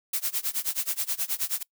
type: noise with tremolo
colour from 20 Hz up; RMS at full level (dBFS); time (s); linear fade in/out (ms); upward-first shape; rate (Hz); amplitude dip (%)
blue; -26; 0.13-1.63; 5; sine; 9.4; 95
effects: noise-tail reverb RT60 0.1 s tail -24 dB re dry